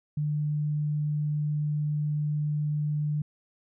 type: tone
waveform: sine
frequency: 149.4 Hz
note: D3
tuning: 30 cents sharp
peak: -25 dBFS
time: 0.17-3.22 s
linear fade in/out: 5 ms
effects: none